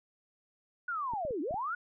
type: linear two-way sweep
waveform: sine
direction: down then up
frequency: 1480 to 268.6 to 1480 Hz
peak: -32 dBFS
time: 0.88-1.75 s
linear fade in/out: 5 ms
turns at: 1.41 s
type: clicks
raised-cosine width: 3 ms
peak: -32 dBFS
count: 5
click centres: 1.136 / 1.251 / 1.308 / 1.509 / 1.542 s
effects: none